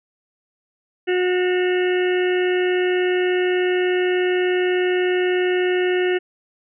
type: harmonic tone with a mistuned harmonic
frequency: 363.3 Hz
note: F#4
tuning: 32 cents flat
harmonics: 1 / 2 / 4 / 5 / 6 / 7 / 8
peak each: -17 / -31 / -31 / -28 / -33 / -34 / -33 dBFS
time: 1.07-6.19 s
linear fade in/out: 20 ms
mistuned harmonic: 7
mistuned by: +79 cents
effects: none